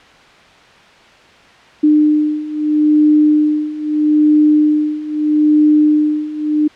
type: beating tone pair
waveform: sine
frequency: 301.6 / 302.38 Hz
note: D4 / D#4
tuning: +46 / -49 cents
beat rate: 0.78 Hz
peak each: -14 / -11 dBFS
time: 1.83-6.68 s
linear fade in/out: 10 ms
effects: white hiss -43 dBFS RMS until 6.75 s + low-pass 3000 Hz 12 dB/octave